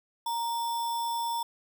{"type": "tone with sample-and-hold", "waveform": "sine", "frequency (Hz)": 932.3, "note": "A#5", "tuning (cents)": 0, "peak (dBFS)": -28, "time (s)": [0.26, 1.43], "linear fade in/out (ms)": 5, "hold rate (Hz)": 4410, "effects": []}